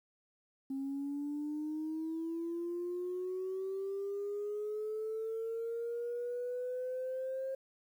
sine linear sweep, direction up, 268 to 534 Hz, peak -34 dBFS, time 0.7-7.55 s, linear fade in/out 5 ms, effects tanh soft clip ceiling -32 dBFS + 11-bit

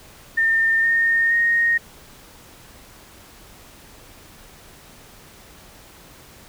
sine tone with pitch steps, 1810 / 1835.3 / 1860.9 Hz, A6 / A#6 / A#6, +48 / -27 / -3 cents, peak -15 dBFS, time 0.37-1.78 s, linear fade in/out 10 ms, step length 470 ms, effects pink hiss -46 dBFS RMS until 6.48 s

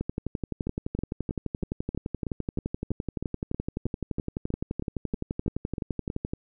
two click trains, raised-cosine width 3 ms, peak -16 / -18 dBFS, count 75 / 18, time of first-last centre 0.01-6.335 / 0.67-6.101 s, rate 11.7 / 3.13 Hz, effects none

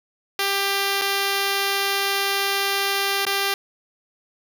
5% pulse tone with dropouts, 395.7 Hz, G4, 16 cents sharp, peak -9 dBFS, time 0.39-3.54 s, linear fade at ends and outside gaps 2 ms, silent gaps 1.014-1.018 / 3.252-3.266 s, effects none

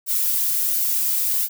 violet noise with flanger, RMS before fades -21 dBFS, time 0.06-1.49 s, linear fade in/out 50 ms, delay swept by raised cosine 1.3 to 3 ms, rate 1.4 Hz, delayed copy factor +0.7, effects none

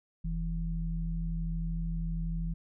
sine tone pair together, 43.65 / 164.81 Hz, F1 / E3, 0 / 0 cents, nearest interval octave + major seventh, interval 2300 cents, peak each -32 / -34 dBFS, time 0.24-2.54 s, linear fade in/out 10 ms, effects none

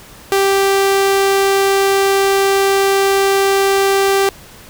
sawtooth tone, 392 Hz, G4, in tune, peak -7 dBFS, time 0.32-4.29 s, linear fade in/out 0 ms, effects pink hiss -39 dBFS RMS until 4.69 s

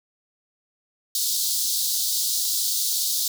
pink high-pass noise, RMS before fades -24 dBFS, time 1.15-3.28 s, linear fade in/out 2 ms, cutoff 3800 Hz, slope 48 dB/octave, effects none

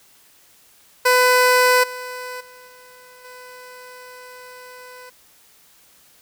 15% pulse tone with level steps, 501 Hz, B4, 25 cents sharp, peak -6 / -23 / -36 / -38 / -32 dBFS, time 1.05-5.1 s, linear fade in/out 10 ms, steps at 1.83 / 2.4 / 2.67 / 3.24 s, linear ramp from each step 10 ms, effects white hiss -53 dBFS RMS until 6.21 s

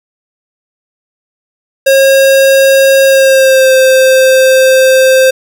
square tone with pitch glide, 541 to 523.5 Hz, C#5 to C5, -42 to +1 cents, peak -4 dBFS, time 1.86-5.31 s, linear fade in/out 10 ms, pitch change -57 cents, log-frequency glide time 3.05-3.73 s, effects none

